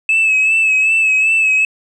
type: tone with vibrato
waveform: sine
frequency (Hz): 2600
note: E7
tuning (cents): -24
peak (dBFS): -8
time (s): 0.09-1.65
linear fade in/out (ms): 2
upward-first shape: sine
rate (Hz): 2.6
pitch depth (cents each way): 40
effects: tanh soft clip ceiling -8 dBFS